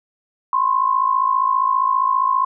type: tone pair together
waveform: sine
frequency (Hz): 1020 / 1075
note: C6 / C6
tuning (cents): -44 / +47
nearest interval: minor second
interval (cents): 91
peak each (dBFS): -18 / -17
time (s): 0.53-2.45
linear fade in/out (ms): 2
effects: none